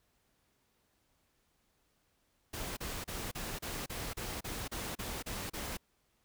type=noise bursts; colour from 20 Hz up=pink; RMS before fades=-40 dBFS; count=12; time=2.53-5.773 s; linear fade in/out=10 ms; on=240 ms; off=33 ms; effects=pink hiss -75 dBFS RMS until 6.24 s